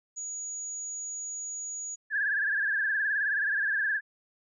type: tone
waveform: sine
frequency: 6800 Hz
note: G#8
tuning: 40 cents sharp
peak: -34 dBFS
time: 0.16-1.96 s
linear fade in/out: 20 ms
type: tone with vibrato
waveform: sine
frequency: 1661.2 Hz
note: G#6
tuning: in tune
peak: -25 dBFS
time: 2.1-4.01 s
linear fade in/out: 50 ms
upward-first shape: sine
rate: 19 Hz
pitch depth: 88 cents each way
effects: none